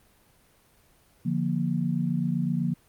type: chord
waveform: sine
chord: Bb major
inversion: first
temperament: equal with one note detuned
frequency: 146.83 / 174.61 / 235.2 Hz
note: D3 / F3 / Bb3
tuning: 0 / 0 / +16 cents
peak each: -29 / -27 / -29 dBFS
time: 1.25-2.74 s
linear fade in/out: 10 ms
effects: pink hiss -61 dBFS RMS until 2.88 s + Opus 32 kbps